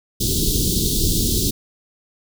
pink band-stop noise, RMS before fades -19 dBFS, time 0.2-1.51 s, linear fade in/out 10 ms, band 410 to 3500 Hz, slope 48 dB/octave, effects none

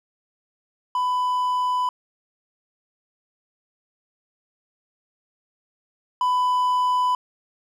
triangle tone pair in turn, 998 / 998 Hz, B5 / B5, +18 / +18 cents, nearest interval unison, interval 0 cents, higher neither, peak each -18 / -16 dBFS, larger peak second, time 0.95-1.89 / 6.21-7.15 s, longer neither, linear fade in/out 2 ms, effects none

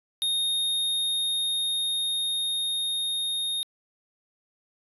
square tone with level ramp, 3700 Hz, A#7, 14 cents flat, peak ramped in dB -24 to -27 dBFS, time 0.22-3.63 s, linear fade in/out 0 ms, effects resampled to 32000 Hz

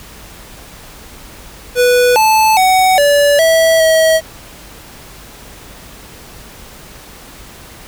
square tone with pitch steps, 492.2 / 873 / 749 / 576 / 652 / 642 Hz, B4 / A5 / F#5 / D5 / E5 / E5, -6 / -14 / +21 / -34 / -19 / -46 cents, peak -8 dBFS, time 1.75-4.21 s, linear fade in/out 50 ms, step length 410 ms, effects added 50 Hz sine -43 dBFS peak until 7.87 s + pink hiss -36 dBFS RMS until 7.87 s

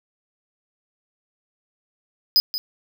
square tone with echo, 4999 Hz, D#8, 7 cents sharp, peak -13 dBFS, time 2.36-2.4 s, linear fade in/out 0 ms, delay 180 ms, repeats 1, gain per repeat -11 dB, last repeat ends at 2.58 s, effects none

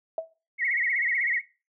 sine tone with exponential decay, 650 Hz, E5, 24 cents flat, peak -22 dBFS, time 0.18-0.28 s, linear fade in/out 2 ms, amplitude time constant 20 ms
sine tone with vibrato, 2037 Hz, C7, 47 cents flat, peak -23 dBFS, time 0.58-1.42 s, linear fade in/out 50 ms, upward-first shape sine, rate 16 Hz, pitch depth 150 cents each way
effects noise-tail reverb RT60 0.3 s tail -17 dB re dry

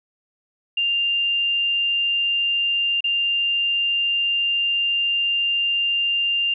sine tone with dropouts, 2794 Hz, F7, in tune, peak -18 dBFS, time 0.77-6.54 s, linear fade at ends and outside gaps 5 ms, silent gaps 3.007-3.041 s, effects none

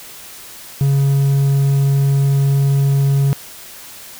triangle tone, 138.59 Hz, C#3, in tune, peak -9 dBFS, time 0.81-3.33 s, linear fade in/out 0 ms, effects white hiss -36 dBFS RMS until 4.19 s

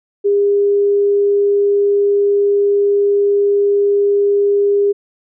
sine tone, 404.5 Hz, G#4, 46 cents flat, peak -10 dBFS, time 0.24-4.93 s, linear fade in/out 20 ms, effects none

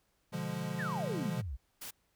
square chord, B diminished seventh, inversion none, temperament equal, 123.47 / 146.83 / 174.61 / 207.7 Hz, B2 / D3 / F3 / Ab3, 0 / 0 / 0 / 0 cents, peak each -45 / -41 / -39 / -43 dBFS, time 0.32-1.42 s, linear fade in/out 20 ms
sine exponential sweep, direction down, 1975.5 to 54.9 Hz, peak -36 dBFS, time 0.78-1.57 s, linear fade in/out 20 ms
white noise, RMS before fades -44 dBFS, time 1.81-1.91 s, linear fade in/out 10 ms
effects pink hiss -75 dBFS RMS until 2.15 s

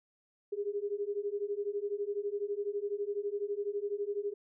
sine beating tone pair, 401.3 / 413.3 Hz, G4 / G#4, +41 / -8 cents, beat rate 12 Hz, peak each -36 / -35 dBFS, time 0.52-4.34 s, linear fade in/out 10 ms, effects none

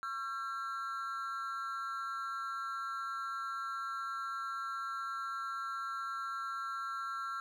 triangle tone with amplitude modulation, 1354 Hz, E6, 46 cents sharp, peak -31 dBFS, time 0.03-7.4 s, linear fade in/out 0 ms, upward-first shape sine, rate 251 Hz, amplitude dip 85%, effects none

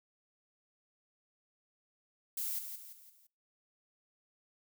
violet noise with echo, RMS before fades -37 dBFS, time 2.37-2.59 s, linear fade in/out 5 ms, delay 170 ms, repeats 4, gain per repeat -7 dB, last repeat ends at 3.27 s, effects noise-tail reverb RT60 0.4 s tail -25 dB re dry

